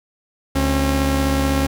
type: tone pair together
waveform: sawtooth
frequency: 71.51 / 270 Hz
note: D2 / C#4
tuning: -46 / -45 cents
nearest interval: octave + major seventh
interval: 2301 cents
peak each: -15 dBFS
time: 0.55-1.67 s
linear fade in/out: 10 ms
effects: none